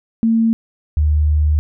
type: tone pair in turn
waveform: sine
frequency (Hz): 226.4 / 75.55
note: A3 / D2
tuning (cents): +50 / +50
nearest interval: octave + perfect fifth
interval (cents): 1900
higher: first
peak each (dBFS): -11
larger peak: neither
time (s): 0.23-0.53 / 0.97-1.59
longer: second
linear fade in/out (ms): 0
effects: none